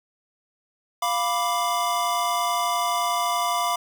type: chord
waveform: square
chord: B diminished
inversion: second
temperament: equal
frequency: 698.5 / 987.8 / 1174.7 Hz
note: F5 / B5 / D6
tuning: 0 / 0 / 0 cents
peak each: -27 dBFS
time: 1.02-3.76 s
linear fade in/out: 5 ms
effects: 9-bit